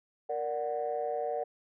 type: chord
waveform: sine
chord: Bb augmented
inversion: none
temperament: equal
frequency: 466.2 / 587.3 / 740 Hz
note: Bb4 / D5 / F#5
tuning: 0 / 0 / 0 cents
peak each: -34 dBFS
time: 0.29-1.44 s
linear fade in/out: 10 ms
effects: tanh soft clip ceiling -23 dBFS